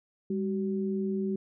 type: tone pair together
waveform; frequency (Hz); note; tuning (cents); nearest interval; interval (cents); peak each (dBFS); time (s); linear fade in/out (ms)
sine; 200.8 / 379; G3 / F#4; +42 / +42; major seventh; 1100; -29 / -32; 0.3-1.36; 5
effects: none